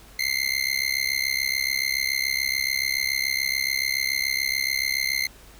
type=tone with amplitude modulation; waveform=25% pulse; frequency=2093 Hz; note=C7; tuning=in tune; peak=-15 dBFS; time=0.19-5.27 s; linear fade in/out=5 ms; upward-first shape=sine; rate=67 Hz; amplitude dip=100%; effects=added 50 Hz sine -50 dBFS peak until 5.59 s + pink hiss -50 dBFS RMS until 5.59 s